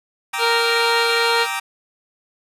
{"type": "chord", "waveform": "20% pulse", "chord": "E half-diminished seventh", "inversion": "first", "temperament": "equal with one note detuned", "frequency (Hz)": [784, 932.3, 1174.7, 1287.7], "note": ["G5", "Bb5", "D6", "E6"], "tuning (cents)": [0, 0, 0, -41], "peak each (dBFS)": [-23, -22, -24, -25], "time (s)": [0.33, 1.6], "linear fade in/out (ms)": 10}
{"type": "harmonic tone", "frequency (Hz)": 465, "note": "A#4", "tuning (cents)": -4, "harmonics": [1, 2, 3, 4, 5, 6, 7, 8, 9], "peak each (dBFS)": [-21, -24, -23, -27, -26, -29, -29, -31, -24], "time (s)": [0.38, 1.47], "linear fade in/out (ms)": 50}
{"effects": ["resampled to 32000 Hz", "8-bit"]}